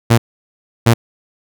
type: tone bursts at uneven times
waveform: sawtooth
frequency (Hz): 116.4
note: A#2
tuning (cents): -2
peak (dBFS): -3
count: 2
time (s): 0.1-0.18 / 0.86-0.94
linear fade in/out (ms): 10
effects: none